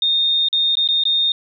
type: tone with dropouts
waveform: sine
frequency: 3669 Hz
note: A#7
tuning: 28 cents flat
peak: -14 dBFS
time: 0.02-1.32 s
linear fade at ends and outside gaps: 2 ms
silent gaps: 0.486-0.528 / 0.754-0.77 / 0.876-0.887 / 1.037-1.053 s
effects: none